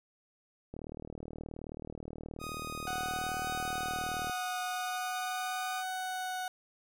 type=click train; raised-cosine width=2 ms; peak=-29 dBFS; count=139; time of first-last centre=0.74-4.297 s; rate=38.8 Hz
type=tone with pitch glide; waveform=sawtooth; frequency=1244.5 to 1226.7 Hz; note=D#6 to D#6; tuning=0 to -25 cents; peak=-36 dBFS; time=2.39-5.84 s; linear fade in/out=50 ms; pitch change=-25 cents; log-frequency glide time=4.17-5.29 s
type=tone with vibrato; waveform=30% pulse; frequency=740 Hz; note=F#5; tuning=in tune; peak=-32 dBFS; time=2.87-6.48 s; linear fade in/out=2 ms; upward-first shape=triangle; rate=0.43 Hz; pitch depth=18 cents each way
effects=none